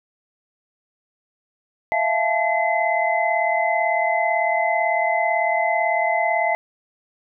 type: tone cluster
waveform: sine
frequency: 657 / 695 / 866 / 2042 Hz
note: E5 / F5 / A5 / C7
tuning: -6 / -9 / -28 / -43 cents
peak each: -23 dBFS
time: 1.92-6.55 s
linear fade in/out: 0 ms
effects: none